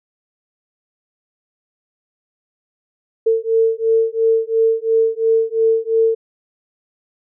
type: beating tone pair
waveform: sine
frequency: 448.7 / 451.6 Hz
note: A4 / A4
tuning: +34 / +45 cents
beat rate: 2.9 Hz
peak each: -16 dBFS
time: 3.26-6.15 s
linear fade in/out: 10 ms
effects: none